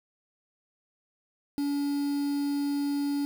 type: tone with quantisation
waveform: triangle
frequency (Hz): 285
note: C#4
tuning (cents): +48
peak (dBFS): -24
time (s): 1.58-3.25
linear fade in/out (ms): 0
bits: 7
effects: none